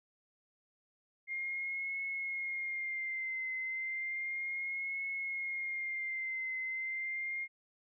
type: tone with vibrato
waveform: sine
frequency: 2119 Hz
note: C7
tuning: 21 cents sharp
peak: -35 dBFS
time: 1.27-7.48 s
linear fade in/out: 50 ms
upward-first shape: triangle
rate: 0.33 Hz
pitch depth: 54 cents each way
effects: none